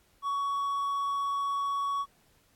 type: tone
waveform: triangle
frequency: 1121 Hz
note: C#6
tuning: 19 cents sharp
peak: -26 dBFS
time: 0.22-2.06 s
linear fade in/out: 50 ms
effects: pink hiss -66 dBFS RMS until 2.55 s + AAC 64 kbps